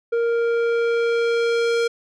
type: tone with low-pass filter sweep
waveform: square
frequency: 466.2 Hz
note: A#4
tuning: in tune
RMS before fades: -20 dBFS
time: 0.12-1.88 s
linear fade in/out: 10 ms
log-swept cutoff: 1100 to 6100 Hz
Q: 0.75
effects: none